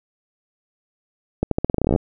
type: accelerating click train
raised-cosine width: 2 ms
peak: -5 dBFS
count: 16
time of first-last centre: 1.43-1.961 s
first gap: 83 ms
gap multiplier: 0.86
effects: none